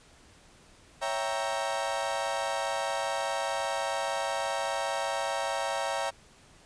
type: chord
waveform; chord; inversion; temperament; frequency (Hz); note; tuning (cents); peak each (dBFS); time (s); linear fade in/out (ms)
35% pulse; C# diminished seventh; none; equal; 554.4 / 659.3 / 784 / 932.3; C#5 / E5 / G5 / Bb5; 0 / 0 / 0 / 0; -33; 1.01-6.11; 20
effects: pink hiss -57 dBFS RMS until 6.65 s + resampled to 22050 Hz